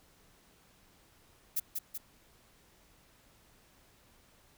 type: noise with echo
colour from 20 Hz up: violet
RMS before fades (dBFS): -31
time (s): 1.56-1.6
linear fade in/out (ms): 10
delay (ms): 190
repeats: 2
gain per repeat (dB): -4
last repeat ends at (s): 1.98
effects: pink hiss -64 dBFS RMS until 4.57 s